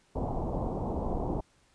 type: low-pass noise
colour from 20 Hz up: pink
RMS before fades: -32 dBFS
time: 0.15-1.41 s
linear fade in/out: 10 ms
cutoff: 950 Hz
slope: 48 dB/octave
effects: pink hiss -66 dBFS RMS until 1.74 s + resampled to 22050 Hz